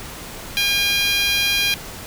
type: tone with high-pass filter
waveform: 10% pulse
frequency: 808 Hz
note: G#5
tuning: 48 cents flat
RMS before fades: -19 dBFS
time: 0.57-1.74 s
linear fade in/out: 0 ms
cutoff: 2500 Hz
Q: 1.8
effects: pink hiss -34 dBFS RMS until 2.06 s